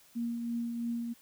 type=tone with tremolo; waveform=sine; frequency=234.7 Hz; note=A#3; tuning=12 cents sharp; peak=-30 dBFS; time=0.15-1.14 s; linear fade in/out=20 ms; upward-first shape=triangle; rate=3 Hz; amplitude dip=40%; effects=white hiss -61 dBFS RMS until 1.21 s